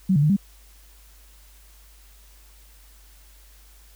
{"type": "tone with pitch steps", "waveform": "sine", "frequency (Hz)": [189, 144, 151.6, 198.9], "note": ["F#3", "D3", "D#3", "G3"], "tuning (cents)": [37, -34, -45, 25], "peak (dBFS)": -15, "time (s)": [0.09, 0.366], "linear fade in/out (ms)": 10, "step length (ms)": 69, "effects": ["added 50 Hz sine -49 dBFS peak until 3.95 s", "white hiss -55 dBFS RMS until 3.95 s"]}